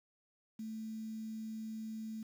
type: tone with quantisation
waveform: sine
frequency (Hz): 220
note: A3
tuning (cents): 0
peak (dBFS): -40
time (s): 0.59-2.23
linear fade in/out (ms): 5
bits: 10
effects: none